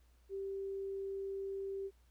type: tone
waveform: sine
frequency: 390.7 Hz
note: G4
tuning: 6 cents flat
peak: -38 dBFS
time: 0.29-1.91 s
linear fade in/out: 50 ms
effects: added 60 Hz sine -64 dBFS peak until 2.1 s + pink hiss -75 dBFS RMS until 2.1 s